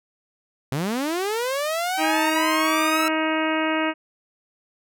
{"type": "linear sweep", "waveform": "sawtooth", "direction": "up", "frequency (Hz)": [124.6, 1331], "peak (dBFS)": -19, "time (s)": [0.72, 3.08], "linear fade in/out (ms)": 0}
{"type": "harmonic tone", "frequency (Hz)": 315.5, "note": "D#4", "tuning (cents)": 24, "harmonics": [1, 2, 3, 4, 5, 6, 7, 8, 9], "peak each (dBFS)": [-24, -27, -29, -30, -31, -32, -32, -33, -34], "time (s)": [1.97, 3.94], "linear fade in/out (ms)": 50}
{"effects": []}